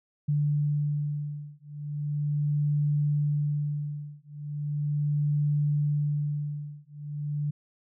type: beating tone pair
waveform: sine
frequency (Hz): 146.83 / 147.21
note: D3 / D3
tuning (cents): 0 / +4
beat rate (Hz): 0.38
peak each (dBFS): -28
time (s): 0.28-7.51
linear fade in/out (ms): 10
effects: none